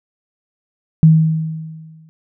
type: tone with exponential decay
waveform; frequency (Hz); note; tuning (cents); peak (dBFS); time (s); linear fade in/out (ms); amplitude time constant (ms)
sine; 159.2; D#3; +40; -3; 1.03-2.09; 0; 230
effects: none